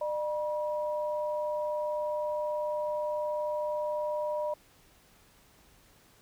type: tone pair together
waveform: sine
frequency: 602 / 963.4 Hz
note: D5 / B5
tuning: +43 / -43 cents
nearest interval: minor sixth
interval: 814 cents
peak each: -30 / -36 dBFS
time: 0.01-4.54 s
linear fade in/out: 5 ms
effects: pink hiss -61 dBFS RMS until 6.21 s